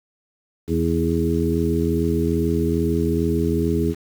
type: harmonic tone with a mistuned harmonic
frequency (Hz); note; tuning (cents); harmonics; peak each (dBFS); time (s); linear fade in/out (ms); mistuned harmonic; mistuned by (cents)
82.41; E2; 0; 1 / 2 / 3 / 4 / 5; -24 / -24 / -24 / -24 / -24; 0.67-3.95; 50; 5; +18
effects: 7-bit